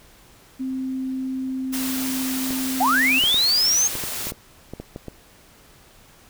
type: tone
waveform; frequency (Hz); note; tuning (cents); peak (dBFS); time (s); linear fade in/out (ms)
sine; 261.6; C4; 0; -24; 0.59-3.2; 20
type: noise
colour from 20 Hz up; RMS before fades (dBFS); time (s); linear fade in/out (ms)
white; -29; 1.72-4.32; 20
type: clicks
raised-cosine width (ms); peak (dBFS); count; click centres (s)
2; -19; 11; 2.507 / 3.238 / 3.344 / 3.954 / 4.038 / 4.27 / 4.321 / 4.736 / 4.8 / 4.961 / 5.083
type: linear sweep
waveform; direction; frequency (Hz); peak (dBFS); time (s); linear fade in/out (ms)
sine; up; 676 to 6530; -16; 2.8-3.88; 10
effects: pink hiss -51 dBFS RMS until 6.29 s